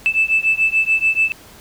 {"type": "beating tone pair", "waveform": "sine", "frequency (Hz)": [2630, 2636.9], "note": ["E7", "E7"], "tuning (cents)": [-5, 0], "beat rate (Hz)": 6.9, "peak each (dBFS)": -16, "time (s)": [0.06, 1.32], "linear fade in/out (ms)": 0, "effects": ["tanh soft clip ceiling -6 dBFS", "pink hiss -43 dBFS RMS until 1.6 s"]}